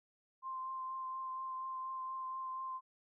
sine tone with vibrato, 1046.5 Hz, C6, in tune, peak -39 dBFS, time 0.42-2.81 s, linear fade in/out 50 ms, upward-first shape triangle, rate 4.2 Hz, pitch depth 15 cents each way, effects none

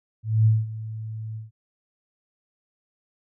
sine tone with ADSR envelope, 110 Hz, A2, in tune, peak -13 dBFS, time 0.23-1.51 s, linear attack 230 ms, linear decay 200 ms, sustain -17 dB, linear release 150 ms, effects none

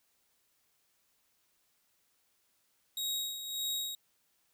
sawtooth tone with tremolo, 3791 Hz, A#7, 28 cents sharp, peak -29 dBFS, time 2.97-3.95 s, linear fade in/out 2 ms, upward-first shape sine, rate 1.7 Hz, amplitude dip 60%, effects white hiss -74 dBFS RMS until 4.53 s

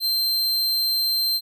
45% pulse tone, 4137 Hz, C8, 20 cents flat, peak -19 dBFS, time 0-1.41 s, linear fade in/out 50 ms, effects none

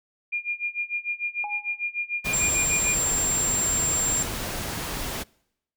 sine tone with tremolo, 2413 Hz, D7, 46 cents sharp, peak -23 dBFS, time 0.32-2.95 s, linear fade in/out 10 ms, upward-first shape sine, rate 6.7 Hz, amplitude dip 90%
sine tone with exponential decay, 830.6 Hz, G#5, in tune, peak -27 dBFS, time 1.44-1.83 s, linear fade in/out 1 ms, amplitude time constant 83 ms
pink noise, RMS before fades -31 dBFS, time 2.24-5.24 s, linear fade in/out 20 ms
sine tone, 7400 Hz, A#8, 14 cents flat, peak -21 dBFS, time 2.33-4.23 s, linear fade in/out 5 ms
effects noise-tail reverb RT60 0.8 s tail -26 dB re dry

